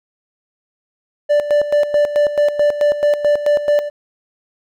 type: tone with tremolo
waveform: triangle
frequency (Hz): 587.3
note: D5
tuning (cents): 0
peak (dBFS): -8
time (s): 1.29-3.9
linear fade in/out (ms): 20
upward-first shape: square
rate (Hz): 4.6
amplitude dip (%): 70
effects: none